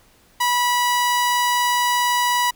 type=tone; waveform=sawtooth; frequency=977 Hz; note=B5; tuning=19 cents flat; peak=-13 dBFS; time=0.4-2.51 s; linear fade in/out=10 ms; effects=pink hiss -55 dBFS RMS until 2.55 s